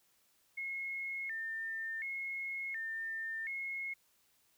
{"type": "tone with vibrato", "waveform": "sine", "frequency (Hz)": 1975.5, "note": "B6", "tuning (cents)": 0, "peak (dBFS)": -37, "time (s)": [0.57, 3.94], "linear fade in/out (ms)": 10, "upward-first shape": "square", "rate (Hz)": 0.69, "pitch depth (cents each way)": 160, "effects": ["white hiss -72 dBFS RMS until 4.57 s"]}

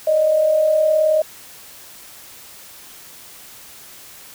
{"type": "tone pair together", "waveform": "sine", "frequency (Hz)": [583.2, 622.3], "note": ["D5", "D#5"], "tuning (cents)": [-12, 0], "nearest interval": "minor second", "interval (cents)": 112, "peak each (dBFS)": [-23, -13], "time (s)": [0.07, 1.22], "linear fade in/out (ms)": 5, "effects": ["white hiss -41 dBFS RMS until 4.34 s"]}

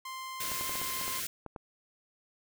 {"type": "tone", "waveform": "sawtooth", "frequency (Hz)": 1046.5, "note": "C6", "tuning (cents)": 0, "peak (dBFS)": -35, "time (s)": [0.05, 1.2], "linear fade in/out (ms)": 5}
{"type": "band-stop noise", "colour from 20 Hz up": "white", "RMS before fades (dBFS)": -36, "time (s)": [0.4, 1.27], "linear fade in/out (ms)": 5, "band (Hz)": [650, 1300], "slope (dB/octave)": 48}
{"type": "clicks", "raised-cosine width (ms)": 1, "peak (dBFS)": -27, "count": 9, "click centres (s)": [0.517, 0.611, 0.695, 0.755, 0.816, 1.013, 1.08, 1.463, 1.562]}
{"effects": []}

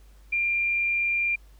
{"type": "tone with frequency modulation", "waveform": "sine", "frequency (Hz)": 2388, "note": "D7", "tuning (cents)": 28, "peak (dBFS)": -22, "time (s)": [0.32, 1.36], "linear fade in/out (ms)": 10, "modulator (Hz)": 81, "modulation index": 0.27, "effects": ["added 50 Hz sine -49 dBFS peak until 1.59 s", "pink hiss -62 dBFS RMS until 1.59 s"]}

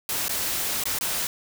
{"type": "noise with dropouts", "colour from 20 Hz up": "white", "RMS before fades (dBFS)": -27, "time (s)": [0.09, 1.27], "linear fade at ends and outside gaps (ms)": 1, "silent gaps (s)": [[0.282, 0.293], [0.838, 0.855], [0.987, 1.01]], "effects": []}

